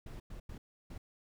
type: noise bursts at uneven times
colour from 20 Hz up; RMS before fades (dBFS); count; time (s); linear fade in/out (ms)
brown; -45; 4; 0.06-0.2 / 0.3-0.4 / 0.49-0.58 / 0.9-0.98; 5
effects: none